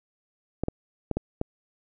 clicks, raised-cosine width 2 ms, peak -13 dBFS, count 5, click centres 0.636 / 0.684 / 1.113 / 1.17 / 1.414 s, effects none

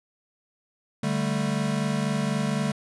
square chord, D suspended fourth, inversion none, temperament equal, 146.83 / 196 / 220 Hz, D3 / G3 / A3, 0 / 0 / 0 cents, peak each -29 dBFS, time 1.03-2.72 s, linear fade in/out 5 ms, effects resampled to 24000 Hz

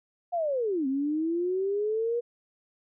sine linear two-way sweep, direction down then up, 722 to 261.2 to 481.4 Hz, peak -25 dBFS, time 0.32-2.21 s, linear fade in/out 20 ms, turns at 0.87 s, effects none

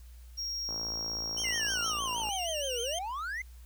triangle tone, 5588 Hz, F8, in tune, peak -32 dBFS, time 0.37-1.94 s, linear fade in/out 20 ms
click train, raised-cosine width 1 ms, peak -30 dBFS, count 91, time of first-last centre 0.69-2.289 s, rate 56.3 Hz
25% pulse tone with vibrato, 2959 Hz, F#7, 1 cent flat, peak -30 dBFS, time 1.37-2.99 s, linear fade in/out 5 ms, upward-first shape sine, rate 6.4 Hz, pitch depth 120 cents each way
triangle exponential two-way sweep, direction down then up, 2131 to 460 to 2131 Hz, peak -32 dBFS, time 1.44-3.42 s, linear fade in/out 5 ms, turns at 2.81 s
effects added 60 Hz sine -47 dBFS peak until 3.65 s + white hiss -63 dBFS RMS until 3.65 s

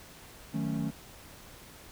triangle chord, D# half-diminished seventh, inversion none, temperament equal, 155.56 / 185 / 220 / 277.2 Hz, D#3 / F#3 / A3 / C#4, 0 / 0 / 0 / 0 cents, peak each -32 / -36 / -32 / -34 dBFS, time 0.53-0.91 s, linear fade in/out 20 ms, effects pink hiss -51 dBFS RMS until 1.91 s

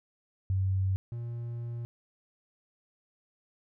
sine / triangle tone pair in turn, 95.3 / 118.21 Hz, G2 / A#2, -48 / +25 cents, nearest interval major third, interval 373 cents, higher second, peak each -25 / -32 dBFS, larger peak first, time 0.5-0.96 / 1.12-1.85 s, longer second, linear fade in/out 0 ms, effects none

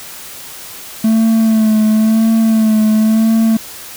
triangle tone with vibrato, 220 Hz, A3, in tune, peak -6 dBFS, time 1.04-3.57 s, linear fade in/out 5 ms, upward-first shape sine, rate 0.96 Hz, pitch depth 34 cents each way, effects white hiss -31 dBFS RMS until 3.96 s

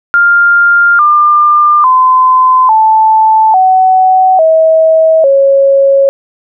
sine tone with pitch steps, 1400 / 1197.8 / 1024.9 / 876.9 / 750.2 / 641.9 / 549.2 Hz, F6 / D6 / C6 / A5 / F#5 / E5 / C#5, +4 / +34 / -36 / -6 / +24 / -46 / -16 cents, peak -3 dBFS, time 0.14-6.09 s, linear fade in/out 0 ms, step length 850 ms, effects none

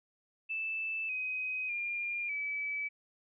sine tone with pitch steps, 2637 / 2518 / 2404 / 2296 Hz, E7 / D#7 / D7 / D7, 0 / +20 / +40 / -40 cents, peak -33 dBFS, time 0.49-2.89 s, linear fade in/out 20 ms, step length 600 ms, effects none

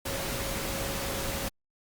sine tone in noise, 548 Hz, C#5, 20 cents flat, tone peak -39 dBFS, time 0.05-1.49 s, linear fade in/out 10 ms, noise pink, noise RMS -33 dBFS, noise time 0.05-1.49 s, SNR -9 dB, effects Opus 48 kbps

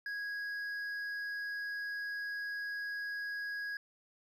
triangle tone with hard clipping, 1655 Hz, G#6, 6 cents flat, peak -38 dBFS, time 0.06-3.77 s, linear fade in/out 2 ms, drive 8 dB, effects none

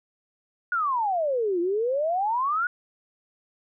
sine exponential two-way sweep, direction down then up, 1476 to 336.6 to 1476 Hz, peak -22 dBFS, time 0.72-2.67 s, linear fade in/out 2 ms, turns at 1.6 s, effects none

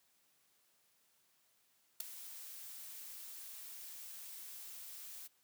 blue noise with ADSR envelope, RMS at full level -34 dBFS, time 2-5.28 s, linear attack 5 ms, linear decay 5 ms, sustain -16 dB, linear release 18 ms, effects white hiss -74 dBFS RMS until 5.43 s + high-pass 100 Hz 12 dB/octave

